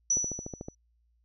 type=tone with exponential decay; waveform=sine; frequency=5920 Hz; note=F#8; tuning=in tune; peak=-21 dBFS; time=0.1-0.75 s; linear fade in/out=5 ms; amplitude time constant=140 ms
type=click train; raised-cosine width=2 ms; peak=-24 dBFS; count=8; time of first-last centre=0.17-0.685 s; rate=13.6 Hz
effects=added 58 Hz sine -66 dBFS peak until 1.24 s